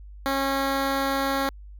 10% pulse tone with notch filter, 272.8 Hz, C#4, 28 cents flat, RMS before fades -25 dBFS, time 0.26-1.49 s, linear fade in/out 0 ms, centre 7900 Hz, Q 1.3, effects added 50 Hz sine -40 dBFS peak until 1.79 s

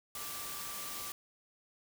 sine tone in noise, 1171 Hz, D6, 5 cents flat, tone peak -49 dBFS, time 0.15-1.12 s, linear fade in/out 2 ms, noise white, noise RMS -42 dBFS, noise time 0.15-1.12 s, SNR -10 dB, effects none

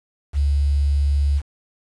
sine tone with quantisation, 71.2 Hz, C#2, 47 cents sharp, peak -15 dBFS, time 0.33-1.42 s, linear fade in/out 50 ms, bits 7, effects resampled to 24000 Hz

